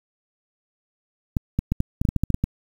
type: clicks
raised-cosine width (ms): 5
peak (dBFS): -8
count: 12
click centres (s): 1.368 / 1.59 / 1.72 / 1.804 / 2.015 / 2.052 / 2.089 / 2.163 / 2.236 / 2.303 / 2.344 / 2.44
effects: 7-bit